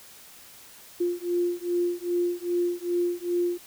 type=beating tone pair; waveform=sine; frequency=349.2 / 351.7 Hz; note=F4 / F4; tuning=0 / +12 cents; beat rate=2.5 Hz; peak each=-27 dBFS; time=1-3.58 s; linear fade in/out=10 ms; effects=white hiss -49 dBFS RMS until 3.66 s